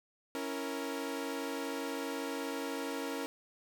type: chord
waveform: sawtooth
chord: A# diminished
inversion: first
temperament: equal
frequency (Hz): 277.2 / 329.6 / 466.2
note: C#4 / E4 / A#4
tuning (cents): 0 / 0 / 0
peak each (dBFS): -35 / -39 / -36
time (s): 0.35-3.26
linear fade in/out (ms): 0
effects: none